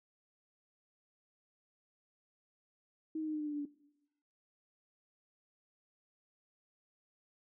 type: tone with pitch steps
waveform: sine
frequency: 316 / 312 / 308.1 / 304.2 / 300.3 / 296.5 / 292.8 / 289.1 Hz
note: D#4 / D#4 / D#4 / D#4 / D4 / D4 / D4 / D4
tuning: +27 / +5 / -17 / -39 / +39 / +17 / -5 / -27 cents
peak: -35 dBFS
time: 3.15-3.654 s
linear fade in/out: 5 ms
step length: 63 ms
effects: noise-tail reverb RT60 0.9 s tail -19 dB re dry